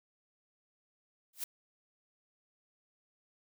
blue noise with exponential growth, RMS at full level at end -32 dBFS, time 1.33-1.44 s, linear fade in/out 5 ms, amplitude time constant 23 ms, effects none

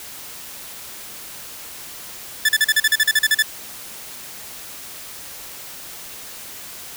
sawtooth tone bursts, 1745 Hz, A6, 15 cents flat, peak -9 dBFS, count 13, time 2.45-3.425 s, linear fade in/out 5 ms, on 39 ms, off 39 ms, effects white hiss -36 dBFS RMS until 6.96 s

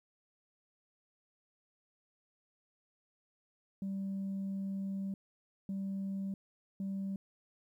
sine tone bursts at uneven times, 194.7 Hz, G3, 12 cents flat, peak -33 dBFS, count 3, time 3.82-5.14 / 5.69-6.34 / 6.8-7.16 s, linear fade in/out 2 ms, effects tanh soft clip ceiling -33 dBFS + 12-bit

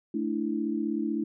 sine chord, A suspended fourth, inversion none, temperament equal, 220 / 293.7 / 329.6 Hz, A3 / D4 / E4, 0 / 0 / 0 cents, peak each -31 dBFS, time 0.14-1.24 s, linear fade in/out 5 ms, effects none

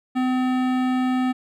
sine tone with hard clipping, 255.2 Hz, C4, 43 cents flat, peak -21 dBFS, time 0.15-1.33 s, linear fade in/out 20 ms, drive 17 dB, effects none

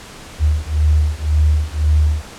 sine beating tone pair, 75 / 76.9 Hz, D2 / D#2, +37 / -20 cents, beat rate 1.9 Hz, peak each -15 dBFS, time 0.39-2.26 s, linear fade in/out 50 ms, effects pink hiss -36 dBFS RMS until 2.38 s + low-pass 9000 Hz 12 dB/octave

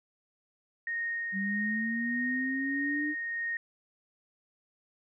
sine tone with tremolo, 1857 Hz, A#6, 7 cents flat, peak -30 dBFS, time 0.87-3.57 s, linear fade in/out 2 ms, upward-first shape sine, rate 1.6 Hz, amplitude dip 25%
sine linear sweep, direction up, 192 to 304.1 Hz, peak -31 dBFS, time 1.32-3.15 s, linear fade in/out 50 ms
effects none

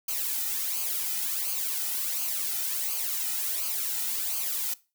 blue noise with flanger, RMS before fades -30 dBFS, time 0.08-4.74 s, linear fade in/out 5 ms, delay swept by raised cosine 0.54 to 1.84 ms, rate 1.4 Hz, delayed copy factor -0.7, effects noise-tail reverb RT60 0.3 s tail -20 dB re dry

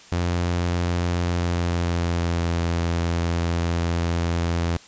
sawtooth tone with pitch glide, 87.31 to 84.92 Hz, F2 to F2, 0 to -48 cents, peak -17 dBFS, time 0.12-4.77 s, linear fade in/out 0 ms, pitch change -48 cents, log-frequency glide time 1.27-2.51 s, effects white hiss -47 dBFS RMS until 4.87 s + resampled to 16000 Hz

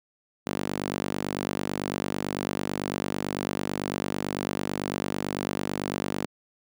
sawtooth tone with high-pass filter, 49 Hz, G1, in tune, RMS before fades -31 dBFS, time 0.46-6.26 s, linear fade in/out 10 ms, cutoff 230 Hz, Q 1.3, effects none

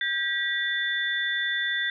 sine tone cluster, 1601 / 1932 / 3532 Hz, G6 / B6 / A7, +36 / -39 / +6 cents, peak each -30 / -27 / -30 dBFS, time 0.01-1.9 s, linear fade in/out 2 ms, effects none

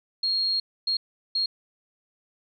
sine tone bursts at uneven times, 4262 Hz, C8, 31 cents sharp, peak -22 dBFS, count 3, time 0.23-0.6 / 0.87-0.97 / 1.35-1.46 s, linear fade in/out 5 ms, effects none

